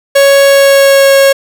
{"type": "tone with pitch glide", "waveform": "45% pulse", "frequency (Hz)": [555, 548.3], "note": ["C#5", "C#5"], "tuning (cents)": [2, -19], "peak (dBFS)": -3, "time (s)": [0.15, 1.33], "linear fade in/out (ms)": 10, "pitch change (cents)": -21, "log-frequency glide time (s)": [0.44, 1.14], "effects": []}